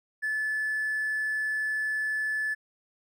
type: tone with hard clipping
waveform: triangle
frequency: 1734 Hz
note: A6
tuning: 26 cents flat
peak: -27 dBFS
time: 0.22-2.55 s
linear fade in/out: 20 ms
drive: 4 dB
effects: none